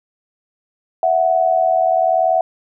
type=tone pair together; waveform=sine; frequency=659.3 / 740 Hz; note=E5 / F#5; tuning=0 / 0 cents; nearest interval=major second; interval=200 cents; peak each=-15 dBFS; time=1.03-2.41 s; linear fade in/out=2 ms; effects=none